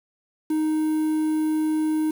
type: tone with quantisation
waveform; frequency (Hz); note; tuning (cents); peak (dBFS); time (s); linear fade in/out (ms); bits
triangle; 311.1; D#4; 0; -18; 0.5-2.11; 5; 7
effects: none